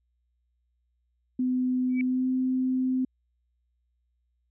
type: tone with pitch glide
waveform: sine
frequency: 253.6 to 257.6 Hz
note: B3 to C4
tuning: +46 to -27 cents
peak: -23 dBFS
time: 1.39-3.05 s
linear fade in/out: 5 ms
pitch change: +27 cents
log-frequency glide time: 2.01-2.28 s
type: tone with exponential growth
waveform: sine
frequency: 2289 Hz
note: D7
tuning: 45 cents flat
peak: -29 dBFS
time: 1.89-2.01 s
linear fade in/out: 1 ms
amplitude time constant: 24 ms
effects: added 60 Hz sine -70 dBFS peak until 4.5 s